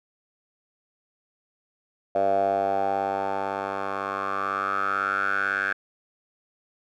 10% pulse tone with band-pass filter sweep, 98 Hz, G2, in tune, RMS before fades -26 dBFS, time 2.15-5.73 s, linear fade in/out 5 ms, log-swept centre 650 to 1600 Hz, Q 7.4, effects none

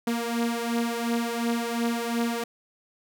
sawtooth beating tone pair, 233.1 / 235.9 Hz, A#3 / A#3, 0 / +21 cents, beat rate 2.8 Hz, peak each -23 / -26 dBFS, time 0.07-2.44 s, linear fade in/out 5 ms, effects none

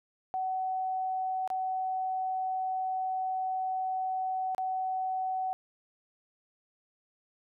sine tone with dropouts, 752 Hz, F#5, 28 cents sharp, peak -29 dBFS, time 0.34-5.53 s, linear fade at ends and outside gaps 0 ms, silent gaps 1.476-1.502 / 4.548-4.581 s, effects none

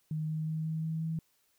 sine tone with pitch steps, 155.56 / 156.73 / 157.91 / 159.1 / 160.3 / 161.51 Hz, D#3 / D#3 / D#3 / D#3 / E3 / E3, 0 / +13 / +26 / +39 / -48 / -35 cents, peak -31 dBFS, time 0.11-1.19 s, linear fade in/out 2 ms, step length 180 ms, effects white hiss -72 dBFS RMS until 1.58 s

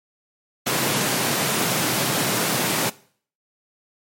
pink high-pass noise, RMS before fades -22 dBFS, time 0.66-2.9 s, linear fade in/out 10 ms, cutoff 120 Hz, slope 48 dB/octave, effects noise-tail reverb RT60 0.5 s tail -20 dB re dry + MP3 64 kbps

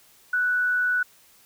sine tone with frequency modulation, 1480 Hz, F#6, in tune, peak -20 dBFS, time 0.33-1.03 s, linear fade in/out 5 ms, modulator 100 Hz, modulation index 0.24, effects white hiss -56 dBFS RMS until 1.45 s

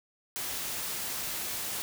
white noise, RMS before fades -35 dBFS, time 0.36-1.82 s, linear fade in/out 0 ms, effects none

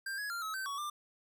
square tone with pitch steps, 1586 / 1674 / 1388 / 1287 / 1545 / 1122 / 1190 Hz, G6 / G#6 / F6 / E6 / G6 / C#6 / D6, +20 / +13 / -11 / -42 / -26 / +21 / +22 cents, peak -37 dBFS, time 0.06-0.9 s, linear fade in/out 5 ms, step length 120 ms, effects none

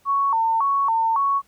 sine tone with vibrato, 1002 Hz, B5, 25 cents sharp, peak -17 dBFS, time 0.05-1.42 s, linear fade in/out 50 ms, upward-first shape square, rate 1.8 Hz, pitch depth 180 cents each way, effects pink hiss -60 dBFS RMS until 1.47 s

